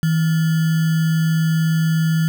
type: tone with sample-and-hold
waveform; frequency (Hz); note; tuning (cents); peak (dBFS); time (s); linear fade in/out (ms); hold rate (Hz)
sine; 161.5; E3; -35; -14; 0.03-2.28; 0; 1575
effects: none